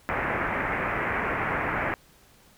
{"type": "low-pass noise", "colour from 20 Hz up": "white", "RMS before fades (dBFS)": -28, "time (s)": [0.09, 1.94], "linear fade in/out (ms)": 0, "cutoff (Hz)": 2200, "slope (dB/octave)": 48, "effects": ["pink hiss -57 dBFS RMS until 2.57 s"]}